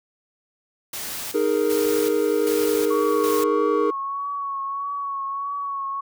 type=noise with tremolo; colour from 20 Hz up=white; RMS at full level=-31 dBFS; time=0.93-3.44 s; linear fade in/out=5 ms; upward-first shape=square; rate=1.3 Hz; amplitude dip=60%
type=chord; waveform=triangle; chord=D# suspended fourth; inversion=none; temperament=equal; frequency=311.1 / 415.3 / 466.2 Hz; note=D#4 / G#4 / A#4; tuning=0 / 0 / 0 cents; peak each=-23 / -20 / -20 dBFS; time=1.34-3.91 s; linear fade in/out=10 ms
type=tone with vibrato; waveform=sine; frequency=1114 Hz; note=C#6; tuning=8 cents sharp; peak=-25 dBFS; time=2.9-6.01 s; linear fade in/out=10 ms; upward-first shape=triangle; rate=1.6 Hz; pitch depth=35 cents each way
effects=none